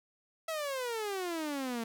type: exponential sweep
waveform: sawtooth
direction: down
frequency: 659.3 to 224.2 Hz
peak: -30 dBFS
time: 0.48-1.84 s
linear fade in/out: 5 ms
effects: none